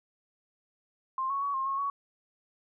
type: tone with pitch steps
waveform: sine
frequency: 1054 / 1108 / 1126 / 1066 / 1089 / 1121 Hz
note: C6 / C#6 / C#6 / C6 / C#6 / C#6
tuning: +12 / -1 / +27 / +32 / -31 / +19 cents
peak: -28 dBFS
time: 1.18-1.9 s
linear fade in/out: 2 ms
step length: 120 ms
effects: none